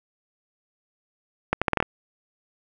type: accelerating click train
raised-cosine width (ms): 0.5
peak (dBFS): -5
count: 7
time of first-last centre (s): 1.53-1.826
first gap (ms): 86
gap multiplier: 0.77
effects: none